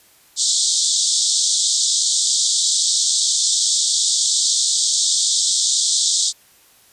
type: band-pass noise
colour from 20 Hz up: white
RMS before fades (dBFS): -18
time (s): 0.36-6.33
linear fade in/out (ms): 50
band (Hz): 3400 to 8400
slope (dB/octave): 96
effects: white hiss -52 dBFS RMS until 6.92 s + resampled to 32000 Hz